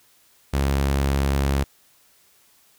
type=tone; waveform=sawtooth; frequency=69 Hz; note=C#2; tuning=7 cents flat; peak=-15 dBFS; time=0.53-1.64 s; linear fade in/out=10 ms; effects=white hiss -58 dBFS RMS until 2.78 s